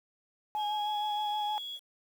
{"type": "tone with vibrato", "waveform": "sine", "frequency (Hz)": 840, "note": "G#5", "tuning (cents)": 19, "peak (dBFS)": -29, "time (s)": [0.55, 1.58], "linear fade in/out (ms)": 0, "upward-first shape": "sine", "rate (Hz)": 6.4, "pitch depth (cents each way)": 24}
{"type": "tone with pitch glide", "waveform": "sine", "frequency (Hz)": [3273, 3346], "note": ["G#7", "G#7"], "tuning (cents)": [-26, 12], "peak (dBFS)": -37, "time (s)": [0.56, 1.8], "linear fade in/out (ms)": 50, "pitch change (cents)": 38, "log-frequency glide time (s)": [0.66, 0.95]}
{"effects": ["tanh soft clip ceiling -24 dBFS", "9-bit"]}